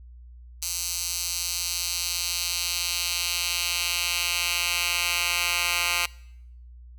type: tone with high-pass filter sweep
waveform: 10% pulse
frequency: 174.3 Hz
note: F3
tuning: 3 cents flat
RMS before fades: -27 dBFS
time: 0.62-6.06 s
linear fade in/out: 5 ms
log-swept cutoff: 5800 to 2000 Hz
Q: 1.3
effects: noise-tail reverb RT60 0.8 s tail -24 dB re dry + added 60 Hz sine -43 dBFS peak until 6.98 s